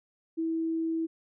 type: tone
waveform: sine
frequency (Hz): 325.9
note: E4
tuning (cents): -20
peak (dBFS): -27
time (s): 0.37-1.07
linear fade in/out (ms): 20
effects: none